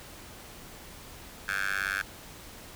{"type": "tone with high-pass filter", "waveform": "10% pulse", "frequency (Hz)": 98, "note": "G2", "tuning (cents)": 0, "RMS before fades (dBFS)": -31, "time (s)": [1.48, 2.02], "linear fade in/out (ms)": 5, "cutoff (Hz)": 1600, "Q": 6.1, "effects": ["pink hiss -47 dBFS RMS until 2.75 s"]}